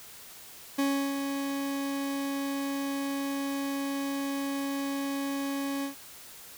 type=tone with ADSR envelope; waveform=40% pulse; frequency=277.2 Hz; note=C#4; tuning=in tune; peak=-23 dBFS; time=0.78-5.95 s; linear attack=11 ms; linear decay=340 ms; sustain=-6 dB; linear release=110 ms; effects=white hiss -48 dBFS RMS until 6.57 s